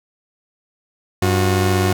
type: tone pair together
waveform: sawtooth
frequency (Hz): 95.8 / 361.9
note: G2 / F#4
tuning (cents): -39 / -38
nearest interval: octave + major seventh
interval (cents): 2301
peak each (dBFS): -12 / -15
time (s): 1.22-1.93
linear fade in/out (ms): 5
effects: none